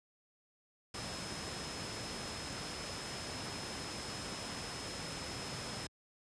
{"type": "tone in noise", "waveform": "sine", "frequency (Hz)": 5160, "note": "E8", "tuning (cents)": -38, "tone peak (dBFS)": -48, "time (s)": [0.94, 5.87], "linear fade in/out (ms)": 5, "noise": "pink", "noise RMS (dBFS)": -42, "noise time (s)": [0.94, 5.87], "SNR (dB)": -9, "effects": ["high-pass 80 Hz 12 dB/octave", "resampled to 22050 Hz"]}